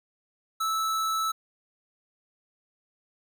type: tone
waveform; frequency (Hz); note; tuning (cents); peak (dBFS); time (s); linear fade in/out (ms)
square; 1311; E6; -10; -26; 0.6-1.32; 10
effects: none